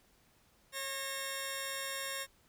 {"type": "tone pair together", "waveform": "10% pulse", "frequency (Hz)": [544.2, 1838], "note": ["C#5", "A#6"], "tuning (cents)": [-32, -25], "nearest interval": "octave + major sixth", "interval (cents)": 2107, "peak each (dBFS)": [-32, -31], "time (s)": [0.72, 2.27], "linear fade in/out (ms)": 50, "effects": ["pink hiss -68 dBFS RMS until 2.48 s"]}